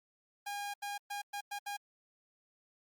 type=tone bursts at uneven times; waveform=sawtooth; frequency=813 Hz; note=G#5; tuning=37 cents flat; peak=-34 dBFS; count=6; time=0.46-0.74 / 0.82-0.98 / 1.1-1.22 / 1.33-1.41 / 1.51-1.59 / 1.66-1.77 s; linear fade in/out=10 ms; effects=Opus 48 kbps